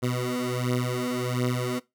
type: beating tone pair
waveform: 15% pulse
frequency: 123.47 / 124.87 Hz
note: B2 / B2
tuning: 0 / +20 cents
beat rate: 1.4 Hz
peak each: -22 dBFS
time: 0.02-1.8 s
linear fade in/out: 20 ms
effects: noise-tail reverb RT60 0.2 s tail -20 dB re dry